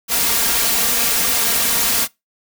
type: noise with comb filter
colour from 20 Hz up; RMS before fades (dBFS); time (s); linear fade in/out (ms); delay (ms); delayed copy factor
white; -17; 0.08-2.08; 50; 4.3; +1
effects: noise-tail reverb RT60 0.2 s tail -23 dB re dry